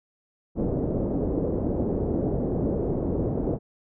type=low-pass noise; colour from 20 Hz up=white; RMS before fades=-26 dBFS; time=0.55-3.59 s; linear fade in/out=50 ms; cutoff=470 Hz; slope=24 dB/octave; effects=none